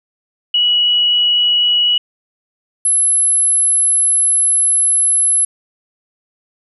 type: tone pair in turn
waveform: sine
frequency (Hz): 2926 / 11025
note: F#7 / F9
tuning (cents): -20 / -23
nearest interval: octave + major seventh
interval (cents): 2297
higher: second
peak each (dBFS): -10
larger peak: neither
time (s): 0.54-1.98 / 2.85-5.45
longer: second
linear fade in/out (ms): 5
effects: none